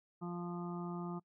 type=harmonic tone; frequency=174.61 Hz; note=F3; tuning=in tune; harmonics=1 / 2 / 4 / 5 / 6 / 7; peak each=-40 / -45 / -52 / -52 / -55 / -51 dBFS; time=0.21-1.2 s; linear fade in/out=20 ms; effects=noise-tail reverb RT60 0.1 s tail -24 dB re dry